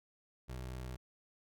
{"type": "tone", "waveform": "25% pulse", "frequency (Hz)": 63, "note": "B1", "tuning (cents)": 35, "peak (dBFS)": -38, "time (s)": [0.48, 0.97], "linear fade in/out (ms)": 20, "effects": []}